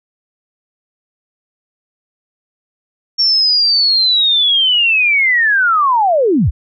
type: linear sweep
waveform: sine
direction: down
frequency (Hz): 5500 to 41.37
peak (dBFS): -9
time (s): 3.18-6.51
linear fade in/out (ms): 20
effects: none